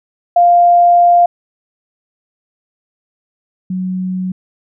sine tone pair in turn, 698.5 / 185.01 Hz, F5 / F#3, 0 / 0 cents, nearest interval octave + major seventh, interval 2300 cents, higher first, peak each -5 / -16 dBFS, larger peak first, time 0.36-1.26 / 3.7-4.32 s, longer first, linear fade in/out 5 ms, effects none

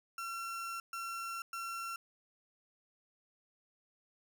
35% pulse tone bursts at uneven times, 1359 Hz, F6, 48 cents flat, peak -37 dBFS, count 3, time 0.18-0.8 / 0.93-1.42 / 1.53-1.96 s, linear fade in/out 2 ms, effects none

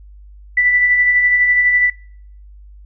sine tone with tremolo, 1975.5 Hz, B6, in tune, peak -9 dBFS, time 0.57-1.9 s, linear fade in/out 5 ms, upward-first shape sine, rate 12 Hz, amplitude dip 40%, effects noise-tail reverb RT60 0.6 s tail -24 dB re dry + added 50 Hz sine -37 dBFS peak until 2.85 s

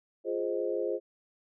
sine chord, F minor seventh, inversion none, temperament equal, 349.2 / 415.3 / 523.3 / 622.3 Hz, F4 / Ab4 / C5 / Eb5, 0 / 0 / 0 / 0 cents, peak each -34 / -33 / -33 / -39 dBFS, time 0.24-1 s, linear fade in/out 50 ms, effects none

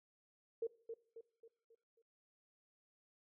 sine tone with echo, 456.5 Hz, A#4, 36 cents flat, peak -35 dBFS, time 0.62-0.67 s, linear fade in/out 5 ms, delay 270 ms, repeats 5, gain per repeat -7 dB, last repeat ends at 2.02 s, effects noise-tail reverb RT60 0.5 s tail -19 dB re dry

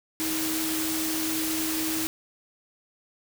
sine tone in noise, 317.9 Hz, D#4, 37 cents sharp, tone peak -29 dBFS, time 0.2-2.07 s, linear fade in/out 0 ms, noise white, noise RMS -30 dBFS, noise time 0.2-2.07 s, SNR -2 dB, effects none

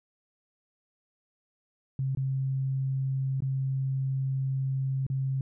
sine tone with dropouts, 133.8 Hz, C3, 39 cents sharp, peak -26 dBFS, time 1.99-5.41 s, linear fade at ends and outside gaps 2 ms, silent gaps 2.15-2.172 / 3.405-3.422 / 5.066-5.1 s, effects none

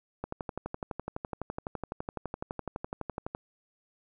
click train, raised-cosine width 1 ms, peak -20 dBFS, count 38, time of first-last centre 0.24-3.349 s, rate 11.9 Hz, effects none

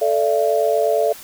sine chord, A suspended fourth, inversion none, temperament equal with one note detuned, 440 / 587.3 / 675.8 Hz, A4 / D5 / E5, 0 / 0 / +43 cents, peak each -19 dBFS, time 0.01-1.13 s, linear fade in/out 10 ms, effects white hiss -39 dBFS RMS until 1.23 s

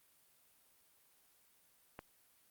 click, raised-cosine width 0.5 ms, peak -30 dBFS, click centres 1.991 s, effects white hiss -70 dBFS RMS until 2.5 s + Opus 32 kbps

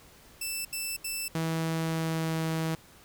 10% pulse tone bursts, 2652 Hz, E7, 10 cents sharp, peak -23 dBFS, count 3, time 0.41-1.282 s, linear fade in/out 5 ms, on 240 ms, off 76 ms
sawtooth tone with pitch glide, 162.5 to 161.19 Hz, E3 to E3, -24 to -38 cents, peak -24 dBFS, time 1.35-2.75 s, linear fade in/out 2 ms, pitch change -14 cents, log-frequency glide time 1.75-2.46 s
effects pink hiss -55 dBFS RMS until 3.04 s

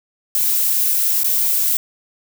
violet noise with dropouts, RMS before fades -17 dBFS, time 0.35-1.77 s, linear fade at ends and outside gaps 1 ms, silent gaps 1.234-1.244 s, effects none

